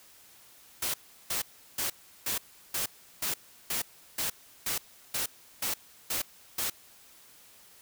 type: noise bursts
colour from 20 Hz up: white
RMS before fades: -31 dBFS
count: 13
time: 0.82-6.7 s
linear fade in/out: 5 ms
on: 120 ms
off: 360 ms
effects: white hiss -56 dBFS RMS until 7.81 s